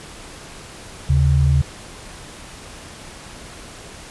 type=tone pair together; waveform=sine; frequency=76.4 / 136.13 Hz; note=D#2 / C#3; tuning=-31 / -31 cents; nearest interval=minor seventh; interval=1000 cents; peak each=-15 dBFS; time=1.09-1.62 s; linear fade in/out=10 ms; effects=pink hiss -38 dBFS RMS until 4.1 s + resampled to 24000 Hz